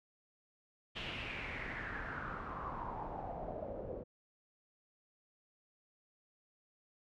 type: noise with low-pass filter sweep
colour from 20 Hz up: pink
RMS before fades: -43 dBFS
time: 0.95-4.04 s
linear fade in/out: 20 ms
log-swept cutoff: 3100 to 480 Hz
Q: 4.9
effects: none